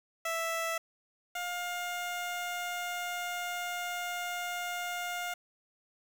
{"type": "tone pair in turn", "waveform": "15% pulse", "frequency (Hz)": [659.3, 708.4], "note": ["E5", "F5"], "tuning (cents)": [0, 24], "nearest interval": "minor second", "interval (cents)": 124, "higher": "second", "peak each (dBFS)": [-25, -28], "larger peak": "first", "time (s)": [[0.25, 0.78], [1.35, 5.34]], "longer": "second", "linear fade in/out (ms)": 5, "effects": ["9-bit"]}